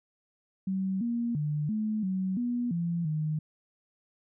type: tone with pitch steps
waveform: sine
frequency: 190.6 / 235.7 / 149.3 / 215.4 / 188.2 / 242.2 / 170.2 / 154.1 Hz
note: G3 / A#3 / D3 / A3 / F#3 / B3 / F3 / D#3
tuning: -48 / +19 / +29 / -37 / +30 / -34 / -44 / -16 cents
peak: -27 dBFS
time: 0.67-3.39 s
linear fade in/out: 5 ms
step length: 340 ms
effects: none

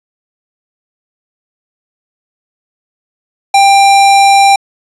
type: tone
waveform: square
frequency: 792 Hz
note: G5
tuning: 18 cents sharp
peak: -4 dBFS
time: 3.54-4.56 s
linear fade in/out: 5 ms
effects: resampled to 22050 Hz + 7-bit

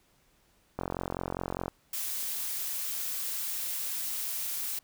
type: click train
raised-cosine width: 1 ms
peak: -18 dBFS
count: 41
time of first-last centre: 0.79-1.681 s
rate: 44.9 Hz
type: noise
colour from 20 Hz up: blue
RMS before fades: -34 dBFS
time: 1.93-4.79 s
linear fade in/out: 5 ms
effects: pink hiss -67 dBFS RMS until 4.83 s

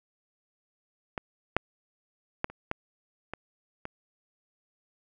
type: clicks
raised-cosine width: 0.5 ms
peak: -17 / -7 / -11 / -29 / -14 / -20 / -21 dBFS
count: 7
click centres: 1.178 / 1.566 / 2.444 / 2.5 / 2.714 / 3.336 / 3.854 s
effects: none

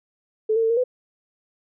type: tone with pitch steps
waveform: sine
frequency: 435.1 / 454.6 / 448.6 / 463.5 / 502 Hz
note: A4 / A#4 / A4 / A#4 / B4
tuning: -19 / -43 / +34 / -10 / +28 cents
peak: -17 dBFS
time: 0.49-0.84 s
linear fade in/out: 10 ms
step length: 70 ms
effects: none

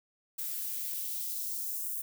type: noise with high-pass filter sweep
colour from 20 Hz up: violet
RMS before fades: -36 dBFS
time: 0.38-2.02 s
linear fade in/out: 10 ms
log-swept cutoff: 1100 to 9300 Hz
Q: 1.1
effects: none

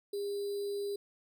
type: tone with sample-and-hold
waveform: sine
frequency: 403.9 Hz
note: G#4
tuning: 48 cents flat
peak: -33 dBFS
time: 0.13-0.96 s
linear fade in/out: 5 ms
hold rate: 4410 Hz
effects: none

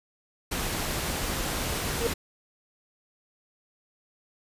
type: noise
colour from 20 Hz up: pink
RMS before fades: -30 dBFS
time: 0.51-2.14 s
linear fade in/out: 10 ms
type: tone with exponential growth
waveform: sine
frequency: 466.2 Hz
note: A#4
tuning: in tune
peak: -21 dBFS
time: 1.87-2.07 s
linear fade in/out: 2 ms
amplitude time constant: 42 ms
effects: resampled to 32000 Hz

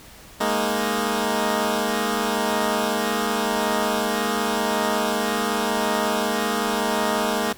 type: chord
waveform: 10% pulse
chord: Ab suspended second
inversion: none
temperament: equal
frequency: 207.7 / 233.1 / 311.1 Hz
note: Ab3 / Bb3 / Eb4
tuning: 0 / 0 / 0 cents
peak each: -16 / -16 / -21 dBFS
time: 0.4-7.53 s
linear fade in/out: 10 ms
effects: pink hiss -45 dBFS RMS until 7.57 s

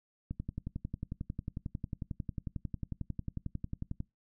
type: click train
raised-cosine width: 5 ms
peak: -24 dBFS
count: 42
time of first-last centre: 0.31-4.004 s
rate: 11.1 Hz
effects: noise-tail reverb RT60 0.2 s tail -23 dB re dry

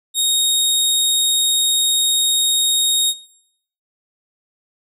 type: tone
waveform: 20% pulse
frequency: 3735 Hz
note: A#7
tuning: 3 cents sharp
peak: -9 dBFS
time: 0.14-3.14 s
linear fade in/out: 50 ms
effects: noise-tail reverb RT60 0.7 s tail -17 dB re dry

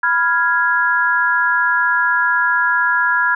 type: chord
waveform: sine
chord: F diminished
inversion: second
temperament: equal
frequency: 987.8 / 1396.9 / 1661.2 Hz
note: Cb6 / F6 / Ab6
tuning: 0 / 0 / 0 cents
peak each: -19 / -17 / -16 dBFS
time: 0.03-3.35 s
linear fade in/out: 5 ms
effects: none

